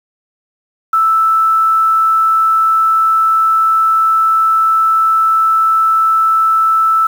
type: tone with quantisation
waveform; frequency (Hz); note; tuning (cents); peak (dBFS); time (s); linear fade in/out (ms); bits
sine; 1318.5; E6; 0; -8; 0.93-7.07; 5; 6
effects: none